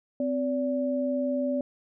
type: tone pair together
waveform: sine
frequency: 258.4 / 576.1 Hz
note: C4 / D5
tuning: -21 / -33 cents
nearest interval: octave + major second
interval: 1388 cents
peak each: -27 / -28 dBFS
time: 0.2-1.61 s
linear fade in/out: 2 ms
effects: none